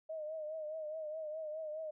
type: tone with vibrato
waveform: sine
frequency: 622.3 Hz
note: D#5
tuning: in tune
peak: -39 dBFS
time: 0.09-1.91 s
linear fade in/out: 10 ms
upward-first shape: triangle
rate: 4.8 Hz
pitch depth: 69 cents each way
effects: none